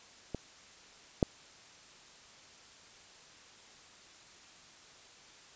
clicks, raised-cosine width 2 ms, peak -22 / -11 dBFS, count 2, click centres 0.347 / 1.228 s, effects white hiss -56 dBFS RMS until 5.55 s + resampled to 16000 Hz

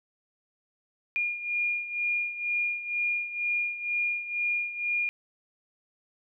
sine beating tone pair, 2421 / 2423.1 Hz, D#7 / D#7, -48 / -46 cents, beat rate 2.1 Hz, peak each -28 / -33 dBFS, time 1.16-5.09 s, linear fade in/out 0 ms, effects none

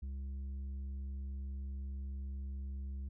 sine tone with tanh clipping, 67.6 Hz, C#2, 43 cents flat, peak -40 dBFS, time 0.02-3.09 s, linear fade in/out 10 ms, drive 6 dB, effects none

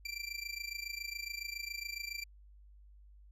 25% pulse tone with amplitude modulation, 2354 Hz, D7, 3 cents sharp, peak -32 dBFS, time 0.05-2.24 s, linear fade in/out 5 ms, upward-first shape sine, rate 27.2 Hz, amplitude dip 85%, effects added 50 Hz sine -55 dBFS peak until 3.31 s + resampled to 32000 Hz

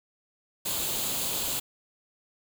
white noise with comb filter, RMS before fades -30 dBFS, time 0.65-1.6 s, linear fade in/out 10 ms, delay 0.27 ms, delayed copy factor +0.55, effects none

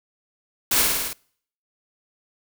white noise with echo, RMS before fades -20 dBFS, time 0.71-0.82 s, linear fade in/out 5 ms, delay 52 ms, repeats 6, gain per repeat -2 dB, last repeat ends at 1.132 s, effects noise-tail reverb RT60 0.6 s tail -26 dB re dry

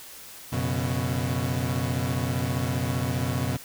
30% pulse chord, F# suspended fourth, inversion none, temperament equal with one note detuned, 90.33 / 123.47 / 138.59 Hz, F#2 / B2 / C#3, -41 / 0 / 0 cents, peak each -28 / -25 / -28 dBFS, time 0.52-3.57 s, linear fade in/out 10 ms, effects white hiss -44 dBFS RMS until 3.64 s

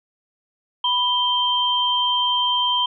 sine tone pair together, 987.8 / 3145 Hz, B5 / G7, 0 / +5 cents, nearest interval octave + minor sixth, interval 2005 cents, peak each -21 / -19 dBFS, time 0.84-2.86 s, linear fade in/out 5 ms, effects none

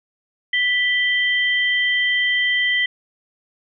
sine tone pair together, 1975.5 / 3133 Hz, B6 / G7, 0 / -2 cents, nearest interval minor sixth, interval 798 cents, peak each -17 / -22 dBFS, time 0.53-2.86 s, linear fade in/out 5 ms, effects none

